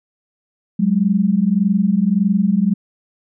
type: tone pair together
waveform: sine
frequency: 186 / 207.7 Hz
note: F#3 / G#3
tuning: +9 / 0 cents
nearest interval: major second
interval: 191 cents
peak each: -16 / -15 dBFS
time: 0.79-2.74 s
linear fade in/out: 10 ms
effects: none